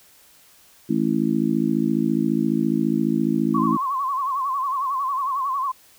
harmonic tone, 54.6 Hz, A1, 13 cents flat, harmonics 3 / 4 / 5 / 6, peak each -27 / -22 / -23 / -24 dBFS, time 0.89-3.77 s, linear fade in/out 10 ms
sine tone with vibrato, 1080 Hz, C#6, 45 cents flat, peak -21 dBFS, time 3.54-5.72 s, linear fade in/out 10 ms, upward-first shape sine, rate 11 Hz, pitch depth 96 cents each way
effects white hiss -53 dBFS RMS until 5.98 s

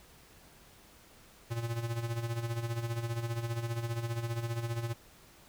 square tone with tremolo, 116.54 Hz, A#2, in tune, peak -31 dBFS, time 1.5-4.94 s, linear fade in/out 20 ms, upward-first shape sine, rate 15 Hz, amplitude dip 65%, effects pink hiss -58 dBFS RMS until 5.48 s

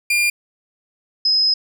40% pulse / sine tone pair in turn, 2400 / 5085 Hz, D7 / D#8, +37 / +37 cents, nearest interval octave + minor second, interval 1300 cents, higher second, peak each -14 / -13 dBFS, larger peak second, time 0.1-0.3 / 1.25-1.54 s, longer second, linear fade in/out 5 ms, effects none

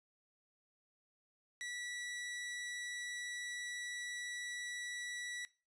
sawtooth tone, 1949 Hz, B6, 23 cents flat, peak -38 dBFS, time 1.61-5.45 s, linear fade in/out 0 ms, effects noise-tail reverb RT60 0.3 s tail -19 dB re dry + resampled to 22050 Hz

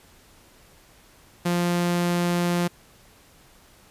sawtooth tone, 174.61 Hz, F3, in tune, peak -17 dBFS, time 1.45-2.68 s, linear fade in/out 10 ms, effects pink hiss -54 dBFS RMS until 3.9 s + resampled to 32000 Hz

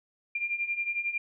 sine beating tone pair, 2384 / 2395 Hz, D7 / D7, +25 / +33 cents, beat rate 11 Hz, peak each -34 / -30 dBFS, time 0.35-1.18 s, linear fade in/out 5 ms, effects none

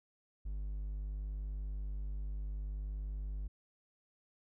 triangle tone, 50.3 Hz, G1, 45 cents sharp, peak -35 dBFS, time 0.45-3.48 s, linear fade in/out 10 ms, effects none

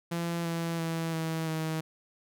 sawtooth tone with pitch steps, 169.7 / 166.98 / 164.3 / 161.66 / 159.07 Hz, F3 / E3 / E3 / E3 / D#3, -49 / +23 / -5 / -33 / +39 cents, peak -26 dBFS, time 0.11-1.81 s, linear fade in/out 10 ms, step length 340 ms, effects none

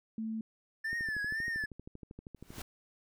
sine tone, 221.5 Hz, A3, 12 cents sharp, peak -34 dBFS, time 0.18-0.41 s, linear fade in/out 2 ms
triangle tone with vibrato, 1760 Hz, A6, in tune, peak -31 dBFS, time 0.84-1.66 s, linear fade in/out 10 ms, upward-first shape triangle, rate 2 Hz, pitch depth 110 cents each way
click train, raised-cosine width 3 ms, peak -33 dBFS, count 22, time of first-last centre 0.93-2.584 s, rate 12.7 Hz
pink noise with exponential growth, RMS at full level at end -40 dBFS, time 2.36-2.62 s, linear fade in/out 5 ms, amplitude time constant 55 ms
effects none

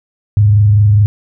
sine tone with frequency modulation, 103.83 Hz, G#2, in tune, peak -5 dBFS, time 0.37-1.06 s, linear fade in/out 0 ms, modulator 24.7 Hz, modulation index 0.26, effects none

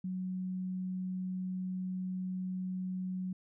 sine tone, 185 Hz, F#3, in tune, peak -34 dBFS, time 0.04-3.33 s, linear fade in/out 5 ms, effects none

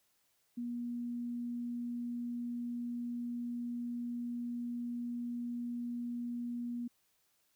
sine tone, 240 Hz, B3, 49 cents flat, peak -36 dBFS, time 0.57-6.88 s, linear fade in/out 10 ms, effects white hiss -75 dBFS RMS until 7.55 s

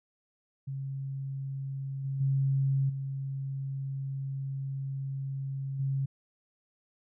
sine tone with level steps, 136.1 Hz, C#3, 31 cents flat, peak -33 / -30 / -24 / -32 / -27 dBFS, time 0.67-6.06 s, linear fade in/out 10 ms, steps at 2.04 / 2.2 / 2.89 / 5.79 s, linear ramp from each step 10 ms, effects none

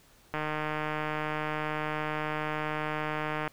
click train, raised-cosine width 0.5 ms, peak -17 dBFS, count 481, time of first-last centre 0.34-3.477 s, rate 153 Hz, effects pink hiss -60 dBFS RMS until 3.52 s

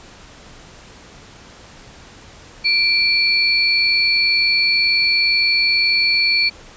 sine tone pair together, 2349 / 4419 Hz, D7 / C#8, 0 / -6 cents, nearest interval major seventh, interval 1094 cents, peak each -16 dBFS, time 2.64-6.5 s, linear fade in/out 20 ms, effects pink hiss -42 dBFS RMS until 6.76 s + resampled to 16000 Hz

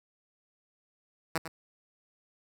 5% pulse tone with echo, 162.9 Hz, E3, 20 cents flat, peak -16 dBFS, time 1.35-1.38 s, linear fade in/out 2 ms, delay 100 ms, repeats 1, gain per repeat -11 dB, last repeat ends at 1.48 s, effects none

